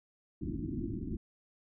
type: low-pass noise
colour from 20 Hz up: white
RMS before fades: -37 dBFS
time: 0.41-1.17 s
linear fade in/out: 10 ms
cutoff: 350 Hz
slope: 96 dB/octave
effects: none